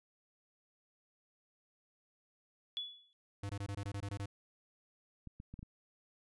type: tone with exponential decay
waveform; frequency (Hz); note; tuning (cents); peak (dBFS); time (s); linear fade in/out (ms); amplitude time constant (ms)
sine; 3416; G#7; +48; -34; 2.77-3.13; 0; 78
type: tone bursts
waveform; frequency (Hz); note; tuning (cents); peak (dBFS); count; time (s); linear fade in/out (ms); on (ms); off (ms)
square; 100.3; G2; +40; -39; 10; 3.43-4.259; 5; 64; 21
type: clicks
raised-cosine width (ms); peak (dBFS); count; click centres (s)
5; -35; 5; 5.273 / 5.401 / 5.54 / 5.592 / 5.629
effects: resampled to 24000 Hz